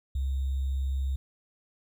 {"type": "tone with sample-and-hold", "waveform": "sine", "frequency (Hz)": 67.1, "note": "C2", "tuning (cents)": 44, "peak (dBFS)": -26, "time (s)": [0.15, 1.16], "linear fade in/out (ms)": 5, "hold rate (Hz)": 3675, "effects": []}